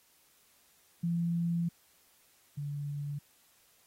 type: tone pair in turn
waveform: sine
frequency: 170 / 144.35 Hz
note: F3 / D3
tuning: -46 / -30 cents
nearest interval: minor third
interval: 284 cents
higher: first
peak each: -28 / -34 dBFS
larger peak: first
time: 1.03-1.69 / 2.57-3.19 s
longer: first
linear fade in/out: 10 ms
effects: white hiss -66 dBFS RMS until 3.86 s + AAC 48 kbps